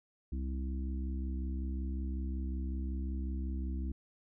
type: harmonic tone with a mistuned harmonic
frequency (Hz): 65.41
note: C2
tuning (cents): 0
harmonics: 1 / 3 / 4 / 5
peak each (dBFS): -34 / -44 / -46 / -48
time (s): 0.32-3.92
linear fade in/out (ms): 5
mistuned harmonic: 1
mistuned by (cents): +23
effects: none